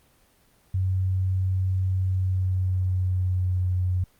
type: tone with pitch glide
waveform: sine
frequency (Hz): 93.7 to 91.19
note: F#2 to F#2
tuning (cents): +22 to -25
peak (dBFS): -21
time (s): 0.74-4.04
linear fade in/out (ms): 5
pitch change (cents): -47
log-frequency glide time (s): 1.97-3.76
effects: pink hiss -61 dBFS RMS until 4.19 s + Opus 24 kbps